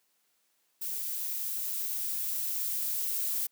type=noise with level ramp; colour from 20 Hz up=violet; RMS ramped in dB=-35 to -31 dBFS; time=0.81-3.47 s; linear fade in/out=10 ms; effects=white hiss -73 dBFS RMS until 3.51 s + high-pass 200 Hz 12 dB/octave

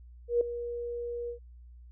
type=tone with ADSR envelope; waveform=sine; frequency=476.9 Hz; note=A#4; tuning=39 cents sharp; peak=-20 dBFS; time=0.28-1.39 s; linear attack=130 ms; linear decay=3 ms; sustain=-13 dB; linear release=99 ms; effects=added 60 Hz sine -48 dBFS peak until 1.91 s

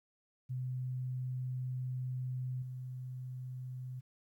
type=tone with level steps; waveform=sine; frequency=127.5 Hz; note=C3; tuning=44 cents flat; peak=-35 / -40 dBFS; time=0.49-4.01 s; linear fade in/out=20 ms; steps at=2.62 s; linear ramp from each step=5 ms; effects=12-bit

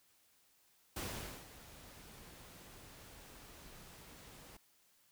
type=noise with ADSR envelope; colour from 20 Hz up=pink; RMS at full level=-41 dBFS; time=0.96-4.57 s; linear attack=7 ms; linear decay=480 ms; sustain=-15 dB; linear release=5 ms; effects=white hiss -71 dBFS RMS until 5.11 s

